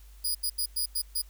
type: tone bursts at uneven times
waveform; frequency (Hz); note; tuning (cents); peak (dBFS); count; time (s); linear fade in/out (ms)
10% pulse; 4917; D#8; -21; -20; 6; 0.24-0.35 / 0.43-0.5 / 0.58-0.66 / 0.76-0.86 / 0.95-1.02 / 1.15-1.22; 10
effects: added 50 Hz sine -48 dBFS peak until 1.29 s + white hiss -61 dBFS RMS until 1.29 s